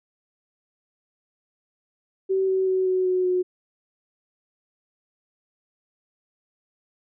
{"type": "tone with pitch steps", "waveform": "sine", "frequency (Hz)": [382.5, 378.8, 375.1, 371.4, 367.8, 364.2], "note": ["G4", "F#4", "F#4", "F#4", "F#4", "F#4"], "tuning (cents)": [-42, 41, 24, 7, -10, -27], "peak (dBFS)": -19, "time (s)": [2.29, 3.43], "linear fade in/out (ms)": 20, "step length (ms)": 190, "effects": []}